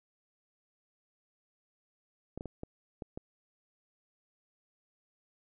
clicks, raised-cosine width 2 ms, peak -26 dBFS, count 6, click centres 2.376 / 2.409 / 2.457 / 2.634 / 3.022 / 3.175 s, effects none

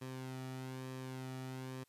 sawtooth tone with flanger, 130 Hz, C3, 11 cents flat, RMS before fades -45 dBFS, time 0.01-1.84 s, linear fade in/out 10 ms, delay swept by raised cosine 1.4 to 1.91 ms, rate 1.1 Hz, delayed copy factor -0.5, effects white hiss -75 dBFS RMS until 1.88 s + resampled to 32000 Hz

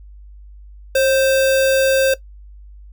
sine tone with sample-and-hold, 536 Hz, C5, 42 cents sharp, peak -11 dBFS, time 0.95-2.14 s, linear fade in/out 5 ms, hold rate 2100 Hz, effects noise-tail reverb RT60 0.1 s tail -17 dB re dry + added 50 Hz sine -37 dBFS peak until 2.92 s

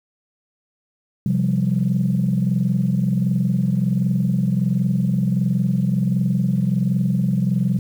sine chord, C suspended fourth, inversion none, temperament equal, 130.81 / 174.61 / 196 Hz, C3 / F3 / G3, 0 / 0 / 0 cents, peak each -20 dBFS, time 1.26-7.79 s, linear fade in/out 2 ms, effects tanh soft clip ceiling -9 dBFS + 8-bit

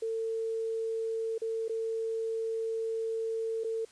sine tone with dropouts, 450 Hz, A4, 39 cents sharp, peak -30 dBFS, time 0.02-3.85 s, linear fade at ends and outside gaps 5 ms, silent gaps 1.381-1.417 / 1.682-1.694 / 3.637-3.644 s, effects white hiss -59 dBFS RMS until 3.91 s + resampled to 22050 Hz

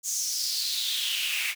pink noise with high-pass filter sweep, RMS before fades -29 dBFS, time 0.03-1.55 s, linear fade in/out 50 ms, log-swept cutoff 6800 to 2200 Hz, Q 4.8, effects none

